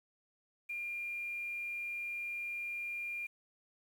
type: tone with quantisation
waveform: sine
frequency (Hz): 2400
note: D7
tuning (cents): +37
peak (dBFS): -37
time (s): 0.69-3.27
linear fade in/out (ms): 10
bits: 10
effects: none